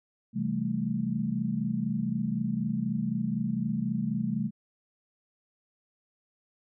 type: chord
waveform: sine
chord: A minor seventh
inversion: first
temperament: equal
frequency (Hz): 130.81 / 164.81 / 196 / 220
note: C3 / E3 / G3 / A3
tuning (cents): 0 / 0 / 0 / 0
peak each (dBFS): -35 / -35 / -32 / -30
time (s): 0.33-4.51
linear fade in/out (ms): 50
effects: none